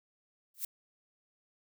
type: noise with exponential growth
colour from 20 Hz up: violet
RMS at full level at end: -30 dBFS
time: 0.54-0.65 s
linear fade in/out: 5 ms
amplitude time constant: 23 ms
effects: none